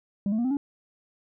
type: tone with pitch steps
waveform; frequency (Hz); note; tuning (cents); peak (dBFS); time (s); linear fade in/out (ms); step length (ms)
sine; 200 / 218.1 / 237.8 / 259.4 / 282.8; G3 / A3 / A#3 / C4 / C#4; +35 / -15 / +35 / -15 / +35; -20; 0.26-0.57; 2; 62
effects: tanh soft clip ceiling -22 dBFS